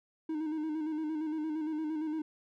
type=tone with vibrato; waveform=triangle; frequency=310.7 Hz; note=D#4; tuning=2 cents flat; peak=-30 dBFS; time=0.29-2.22 s; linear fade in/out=5 ms; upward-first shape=square; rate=8.7 Hz; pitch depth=42 cents each way; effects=none